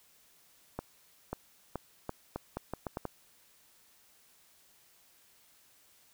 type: accelerating click train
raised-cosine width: 1 ms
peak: -21 dBFS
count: 10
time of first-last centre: 0.79-3.053 s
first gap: 540 ms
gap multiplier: 0.79
effects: white hiss -64 dBFS RMS until 6.13 s